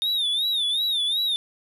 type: tone with vibrato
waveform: triangle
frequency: 3654 Hz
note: A#7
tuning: 35 cents flat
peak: -20 dBFS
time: 0.02-1.36 s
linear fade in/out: 0 ms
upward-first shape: sine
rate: 2.7 Hz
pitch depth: 120 cents each way
effects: none